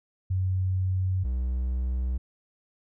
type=tone pair in turn; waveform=sine / triangle; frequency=93.4 / 62.92 Hz; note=F#2 / B1; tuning=+17 / +33 cents; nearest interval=perfect fifth; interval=684 cents; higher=first; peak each=-23 dBFS; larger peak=neither; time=0.3-1.24 / 1.24-2.18 s; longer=neither; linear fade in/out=10 ms; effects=none